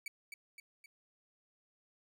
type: tone with echo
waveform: 40% pulse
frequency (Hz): 2287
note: D7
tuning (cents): -47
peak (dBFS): -39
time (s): 0.06-0.08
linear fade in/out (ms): 2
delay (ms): 260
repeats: 3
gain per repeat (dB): -5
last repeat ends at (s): 0.86
effects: none